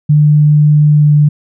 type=tone with pitch glide; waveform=sine; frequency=149.5 to 148.21 Hz; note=D3 to D3; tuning=+31 to +16 cents; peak=-4 dBFS; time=0.09-1.29 s; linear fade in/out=10 ms; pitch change=-15 cents; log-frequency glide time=0.94-1.12 s; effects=none